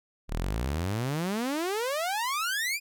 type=exponential sweep; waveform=sawtooth; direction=up; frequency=34.66 to 2489 Hz; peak=-24 dBFS; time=0.28-2.8 s; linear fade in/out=50 ms; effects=none

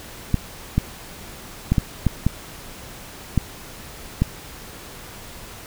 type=clicks; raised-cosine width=5 ms; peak=-4 dBFS; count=8; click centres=0.343 / 0.78 / 1.72 / 1.782 / 2.067 / 2.266 / 3.377 / 4.22 s; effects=pink hiss -39 dBFS RMS until 5.66 s

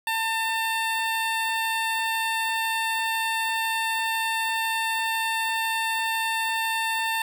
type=tone with notch filter; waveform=15% pulse; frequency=898 Hz; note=A5; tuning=35 cents sharp; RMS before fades=-26 dBFS; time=0.07-7.22 s; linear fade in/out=2 ms; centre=6200 Hz; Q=1.8; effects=none

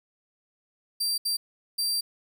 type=tone bursts at uneven times; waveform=sawtooth; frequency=4704 Hz; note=D8; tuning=2 cents sharp; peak=-22 dBFS; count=3; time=1-1.18 / 1.25-1.37 / 1.78-2.01 s; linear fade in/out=10 ms; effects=none

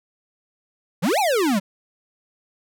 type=exponential two-way sweep; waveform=square; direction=up then down; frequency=146.83 to 889 to 182.3 Hz; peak=-18 dBFS; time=1.02-1.6 s; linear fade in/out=20 ms; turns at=1.19 s; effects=none

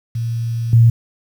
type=tone with level steps; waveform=sine; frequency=115.9 Hz; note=A#2; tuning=10 cents flat; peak=-18 / -6 dBFS; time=0.15-0.9 s; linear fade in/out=5 ms; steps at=0.73 s; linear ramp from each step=2 ms; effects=7-bit

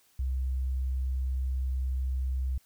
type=tone; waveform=sine; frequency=64.9 Hz; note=C2; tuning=13 cents flat; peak=-27 dBFS; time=0.19-2.58 s; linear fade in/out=5 ms; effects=white hiss -65 dBFS RMS until 2.65 s

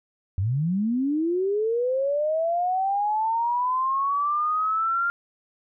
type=linear sweep; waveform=sine; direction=up; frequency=87.31 to 1400 Hz; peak=-21 dBFS; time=0.38-5.1 s; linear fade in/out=0 ms; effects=none

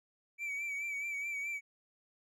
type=tone with vibrato; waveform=triangle; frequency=2300 Hz; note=D7; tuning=37 cents flat; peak=-34 dBFS; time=0.38-1.61 s; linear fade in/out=50 ms; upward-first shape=sine; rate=4.7 Hz; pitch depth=46 cents each way; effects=none

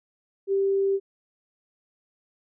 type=tone; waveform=sine; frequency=392 Hz; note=G4; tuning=in tune; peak=-20 dBFS; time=0.47-1 s; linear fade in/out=50 ms; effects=none

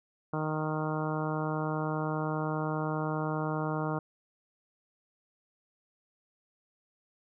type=harmonic tone; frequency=155 Hz; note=D#3; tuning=6 cents flat; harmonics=1 / 2 / 3 / 4 / 5 / 6 / 7 / 8 / 9; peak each=-33 / -36 / -38 / -39 / -40 / -41 / -41 / -42 / -43 dBFS; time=0.33-3.99 s; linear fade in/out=5 ms; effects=none

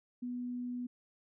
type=tone; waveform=sine; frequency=246 Hz; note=B3; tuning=7 cents flat; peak=-36 dBFS; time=0.22-0.87 s; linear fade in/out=10 ms; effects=none

